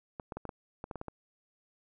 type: clicks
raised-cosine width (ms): 1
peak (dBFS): -25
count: 10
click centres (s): 0.198 / 0.322 / 0.37 / 0.453 / 0.492 / 0.841 / 0.912 / 0.957 / 1.014 / 1.083
effects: none